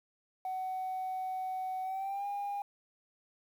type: tone with pitch glide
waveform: sine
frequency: 750 to 808.5 Hz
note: F#5 to G#5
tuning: +23 to -47 cents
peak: -32 dBFS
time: 0.45-2.62 s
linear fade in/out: 2 ms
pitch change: +130 cents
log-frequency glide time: 1.83-2.26 s
effects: tanh soft clip ceiling -32 dBFS + 10-bit